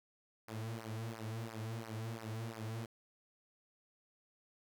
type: tone with flanger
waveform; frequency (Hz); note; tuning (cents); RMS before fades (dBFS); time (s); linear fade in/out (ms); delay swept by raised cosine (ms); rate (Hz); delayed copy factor
sawtooth; 112.1; A2; +33; -43; 0.48-2.86; 5; 0.27 to 5.67; 2.9; -0.9
effects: none